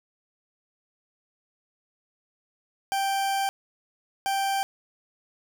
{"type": "tone bursts at uneven times", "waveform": "40% pulse", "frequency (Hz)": 784, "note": "G5", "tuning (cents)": 0, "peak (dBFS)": -23, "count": 2, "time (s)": [[2.92, 3.49], [4.26, 4.63]], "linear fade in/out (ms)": 0, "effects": []}